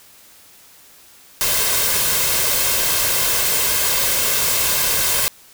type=noise with comb filter; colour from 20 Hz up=white; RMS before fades=-18 dBFS; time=1.41-5.28 s; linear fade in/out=0 ms; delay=1.9 ms; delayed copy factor=+0.5; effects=white hiss -47 dBFS RMS until 5.53 s